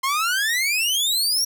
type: exponential sweep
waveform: sawtooth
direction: up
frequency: 1039 to 5750 Hz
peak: -16 dBFS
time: 0.03-1.45 s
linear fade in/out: 10 ms
effects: none